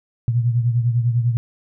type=beating tone pair; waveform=sine; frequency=118.1 / 128.1 Hz; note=A#2 / C3; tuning=+23 / -36 cents; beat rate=10 Hz; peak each=-16 / -23 dBFS; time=0.28-1.37 s; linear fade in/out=0 ms; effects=none